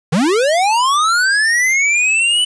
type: linear sweep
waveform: square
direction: up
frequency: 140.2 to 3000 Hz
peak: -12 dBFS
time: 0.12-2.45 s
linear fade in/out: 10 ms
effects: resampled to 22050 Hz + 7-bit